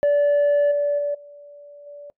sine tone with level steps, 579 Hz, D5, 25 cents flat, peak -12 / -17 / -20 / -40 / -36 dBFS, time 0.03-2.1 s, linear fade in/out 0 ms, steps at 0.71 / 0.98 / 1.14 / 1.86 s, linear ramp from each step 10 ms, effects noise-tail reverb RT60 0.1 s tail -21 dB re dry + tanh soft clip ceiling -14 dBFS

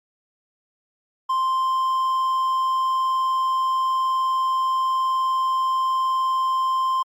triangle tone, 1046.5 Hz, C6, in tune, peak -17 dBFS, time 1.29-7.03 s, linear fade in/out 10 ms, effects Opus 48 kbps

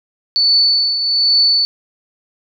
sine tone with tremolo, 4479 Hz, C#8, 17 cents sharp, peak -8 dBFS, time 0.36-1.65 s, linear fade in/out 0 ms, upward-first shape triangle, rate 1.2 Hz, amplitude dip 60%, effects none

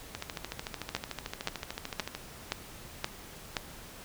two click trains, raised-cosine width 0.2 ms, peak -12 / -18 dBFS, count 6 / 28, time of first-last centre 0.95-3.568 / 0.15-2.15 s, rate 1.91 / 13.5 Hz, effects pink hiss -48 dBFS RMS until 4.04 s

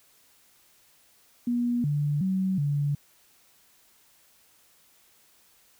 sine tone with pitch steps, 241 / 146.3 / 189 / 144.1 Hz, B3 / D3 / F#3 / D3, -42 / -6 / +37 / -33 cents, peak -23 dBFS, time 1.47-2.95 s, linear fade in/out 5 ms, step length 370 ms, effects white hiss -61 dBFS RMS until 5.79 s

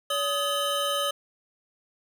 square tone cluster, 569 / 1256 / 3056 Hz, C#5 / D#6 / G7, +45 / +16 / -45 cents, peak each -30 dBFS, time 0.1-1.11 s, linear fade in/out 5 ms, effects none

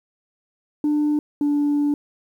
sine tone pair in turn, 297.5 / 290.9 Hz, D4 / D4, +22 / -16 cents, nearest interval unison, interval 38 cents, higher first, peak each -15 dBFS, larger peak neither, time 0.84-1.19 / 1.41-1.94 s, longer second, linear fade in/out 2 ms, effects tanh soft clip ceiling -15 dBFS + 9-bit

